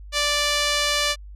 sawtooth tone with band-pass filter, 586 Hz, D5, 4 cents flat, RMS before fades -22 dBFS, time 0.12-1.16 s, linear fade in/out 50 ms, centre 4100 Hz, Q 0.89, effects added 50 Hz sine -37 dBFS peak until 1.35 s + resampled to 32000 Hz

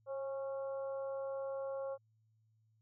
harmonic tone with a mistuned harmonic, 274.8 Hz, C#4, 15 cents flat, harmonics 2 / 3 / 4 / 5, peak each -38 / -52 / -52 / -57 dBFS, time 0.06-1.98 s, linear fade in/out 50 ms, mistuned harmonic 2, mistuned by -25 cents, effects added 110 Hz sine -70 dBFS peak until 2.81 s

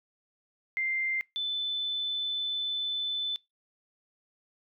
sine tone pair in turn, 2093 / 3513 Hz, C7 / A7, 0 / -3 cents, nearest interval major sixth, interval 897 cents, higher second, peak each -27 / -29 dBFS, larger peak first, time 0.77-1.21 / 1.36-3.36 s, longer second, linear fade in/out 0 ms, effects noise-tail reverb RT60 0.2 s tail -23 dB re dry

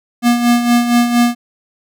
square tone with tremolo, 239.4 Hz, A#3, 46 cents sharp, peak -8 dBFS, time 0.22-1.35 s, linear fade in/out 50 ms, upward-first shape sine, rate 4.3 Hz, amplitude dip 60%, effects none

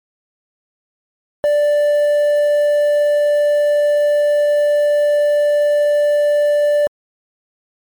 triangle tone with quantisation, 587.3 Hz, D5, in tune, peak -9 dBFS, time 1.44-6.87 s, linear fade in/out 0 ms, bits 6, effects MP3 64 kbps

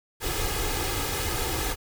pink noise with comb filter, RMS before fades -28 dBFS, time 0.2-1.76 s, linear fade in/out 50 ms, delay 2.4 ms, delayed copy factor +0.7, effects none

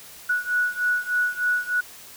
sine beating tone pair, 1468 / 1471.3 Hz, F#6 / F#6, -14 / -10 cents, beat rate 3.3 Hz, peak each -23 / -25 dBFS, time 0.29-1.81 s, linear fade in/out 10 ms, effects white hiss -44 dBFS RMS until 2.16 s

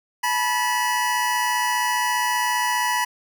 25% pulse tone pair together, 862 / 977 Hz, A5 / B5, -36 / -19 cents, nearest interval major second, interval 217 cents, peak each -23 / -17 dBFS, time 0.23-3.05 s, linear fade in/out 10 ms, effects none

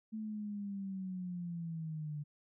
sine linear sweep, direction down, 220 to 146.2 Hz, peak -38 dBFS, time 0.12-2.24 s, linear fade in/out 20 ms, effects none

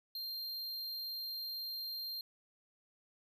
square tone, 4186 Hz, C8, in tune, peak -40 dBFS, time 0.15-2.21 s, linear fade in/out 2 ms, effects none

